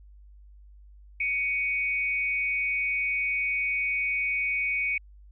sine tone pair together, 2240 / 2490 Hz, C#7 / D#7, +18 / +1 cents, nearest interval major second, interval 183 cents, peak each -26 / -30 dBFS, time 1.2-4.98 s, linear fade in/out 5 ms, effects added 50 Hz sine -48 dBFS peak until 5.31 s

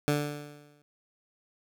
15% pulse tone with exponential decay, 146.83 Hz, D3, in tune, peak -16 dBFS, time 0.08-0.82 s, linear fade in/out 0 ms, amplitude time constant 160 ms, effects none

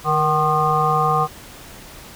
harmonic tone with a mistuned harmonic, 152.4 Hz, D#3, 36 cents flat, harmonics 1 / 3 / 5 / 7 / 8, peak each -23 / -24 / -20 / -21 / -20 dBFS, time 0.04-1.28 s, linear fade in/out 50 ms, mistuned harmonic 3, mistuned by +51 cents, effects pink hiss -40 dBFS RMS until 2.15 s

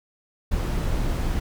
brown noise, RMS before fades -24 dBFS, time 0.51-1.4 s, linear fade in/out 10 ms, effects none

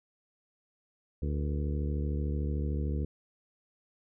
harmonic tone with a mistuned harmonic, 73.42 Hz, D2, in tune, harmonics 1 / 2 / 3 / 4 / 5 / 6 / 7, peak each -30 / -36 / -40 / -42 / -44 / -46 / -47 dBFS, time 1.22-3.05 s, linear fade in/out 5 ms, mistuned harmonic 7, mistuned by -91 cents, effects none

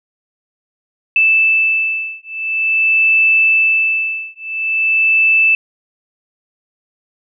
sine beating tone pair, 2637 / 2637.47 Hz, E7 / E7, 0 / 0 cents, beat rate 0.47 Hz, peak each -14 dBFS, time 1.16-5.55 s, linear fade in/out 2 ms, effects none

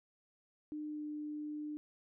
sine tone with pitch glide, 302 to 299.9 Hz, D4 to D4, +48 to +36 cents, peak -39 dBFS, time 0.72-1.77 s, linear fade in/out 0 ms, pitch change -12 cents, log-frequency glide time 0.9-1.03 s, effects none

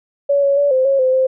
sine tone with pitch steps, 565 / 558 / 572 / 519 / 547 / 516 / 522 Hz, C#5 / C#5 / D5 / C5 / C#5 / C5 / C5, +33 / +11 / -46 / -14 / -23 / -24 / -4 cents, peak -11 dBFS, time 0.29-1.27 s, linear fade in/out 10 ms, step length 140 ms, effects none

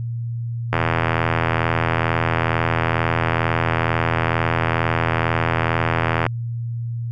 click train, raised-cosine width 0.5 ms, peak -3 dBFS, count 456, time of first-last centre 0.73-6.265 s, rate 82.2 Hz, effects added 117 Hz sine -23 dBFS peak until 7.11 s

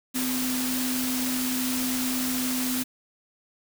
sine tone in noise, 254.6 Hz, C4, 47 cents flat, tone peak -27 dBFS, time 0.14-2.84 s, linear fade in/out 20 ms, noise white, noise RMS -30 dBFS, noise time 0.14-2.84 s, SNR 0 dB, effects none

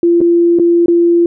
sine tone with dropouts, 342.6 Hz, F4, 33 cents flat, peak -6 dBFS, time 0.03-1.26 s, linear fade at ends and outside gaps 2 ms, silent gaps 0.206-0.213 / 0.588-0.596 / 0.86-0.882 s, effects none

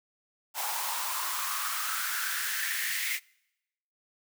white noise with high-pass filter sweep, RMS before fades -32 dBFS, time 0.54-3.2 s, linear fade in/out 50 ms, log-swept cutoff 810 to 2100 Hz, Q 5.6, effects noise-tail reverb RT60 0.9 s tail -26 dB re dry

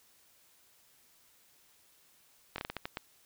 slowing click train, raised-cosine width 0.3 ms, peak -20 dBFS, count 8, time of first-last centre 2.56-2.971 s, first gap 22 ms, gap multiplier 1.32, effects white hiss -65 dBFS RMS until 3.25 s

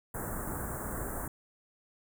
pink band-stop noise, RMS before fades -37 dBFS, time 0.14-1.28 s, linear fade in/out 5 ms, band 1700 to 7800 Hz, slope 48 dB/octave, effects none

